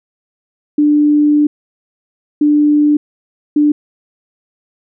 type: tone bursts at uneven times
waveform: sine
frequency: 296.3 Hz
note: D4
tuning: 15 cents sharp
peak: -7 dBFS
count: 3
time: 0.78-1.47 / 2.41-2.97 / 3.56-3.72 s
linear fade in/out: 5 ms
effects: none